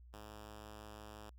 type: tone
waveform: 5% pulse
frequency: 105.9 Hz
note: G#2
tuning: 34 cents sharp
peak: -40 dBFS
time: 0.13-1.3 s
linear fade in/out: 5 ms
effects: added 60 Hz sine -55 dBFS peak until 1.38 s